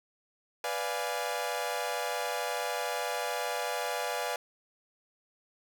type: chord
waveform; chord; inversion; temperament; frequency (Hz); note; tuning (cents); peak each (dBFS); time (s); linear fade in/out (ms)
sawtooth; B diminished seventh; none; equal; 493.9 / 587.3 / 698.5 / 830.6; B4 / D5 / F5 / Ab5; 0 / 0 / 0 / 0; -33; 0.64-4.36; 2
effects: none